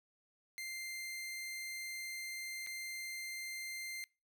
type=tone with dropouts; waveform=sawtooth; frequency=2093 Hz; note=C7; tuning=in tune; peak=-38 dBFS; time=0.58-4.04 s; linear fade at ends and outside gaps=0 ms; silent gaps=2.664-2.671 s; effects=noise-tail reverb RT60 0.3 s tail -25 dB re dry